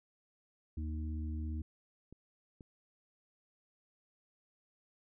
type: harmonic tone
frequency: 77.6 Hz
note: D#2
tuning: 4 cents flat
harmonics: 1 / 3 / 4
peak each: -36 / -46 / -48 dBFS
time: 0.77-1.62 s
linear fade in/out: 5 ms
type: clicks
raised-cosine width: 3 ms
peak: -39 dBFS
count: 2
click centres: 2.126 / 2.608 s
effects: none